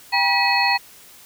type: tone cluster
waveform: sine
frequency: 795 / 961 / 1943 / 2536 / 4331 Hz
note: G5 / B5 / B6 / D#7 / C#8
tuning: +24 / -48 / -29 / +32 / -41 cents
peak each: -22 dBFS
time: 0.12-0.78 s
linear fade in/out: 20 ms
effects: white hiss -46 dBFS RMS until 1.25 s